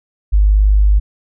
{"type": "tone", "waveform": "sine", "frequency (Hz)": 50.9, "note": "G#1", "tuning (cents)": -34, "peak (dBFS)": -7, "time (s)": [0.32, 1], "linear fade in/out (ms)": 20, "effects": []}